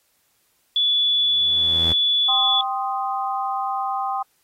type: tone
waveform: sine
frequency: 3437 Hz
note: A7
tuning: 41 cents flat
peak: -16 dBFS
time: 0.76-2.61 s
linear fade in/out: 2 ms
type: tone with exponential growth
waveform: sawtooth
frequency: 82.1 Hz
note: E2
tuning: 6 cents flat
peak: -20 dBFS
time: 1.01-1.93 s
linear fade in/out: 5 ms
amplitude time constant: 200 ms
type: chord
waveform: sine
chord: C minor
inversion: second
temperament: equal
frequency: 784 / 1046.5 / 1244.5 Hz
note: G5 / C6 / Eb6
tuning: 0 / 0 / 0 cents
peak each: -24 / -28 / -28 dBFS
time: 2.28-4.23 s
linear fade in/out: 10 ms
effects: white hiss -65 dBFS RMS until 4.43 s + AAC 48 kbps